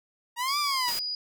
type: linear two-way sweep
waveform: sawtooth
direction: up then down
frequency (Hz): 932.3 to 1194 to 932.3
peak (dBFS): -23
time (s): 0.36-0.93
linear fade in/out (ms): 50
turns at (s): 0.59
type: tone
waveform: sine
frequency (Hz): 4913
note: D#8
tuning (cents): -23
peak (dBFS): -29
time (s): 0.48-1.15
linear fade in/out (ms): 2
type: noise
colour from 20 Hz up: white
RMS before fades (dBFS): -34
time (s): 0.88-0.99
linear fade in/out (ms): 0
effects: none